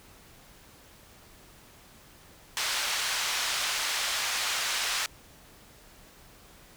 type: band-pass noise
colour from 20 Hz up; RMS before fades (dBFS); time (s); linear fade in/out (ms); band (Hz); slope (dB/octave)
white; -30; 2.57-5.06; 0; 880 to 5300; 12
effects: pink hiss -54 dBFS RMS until 6.76 s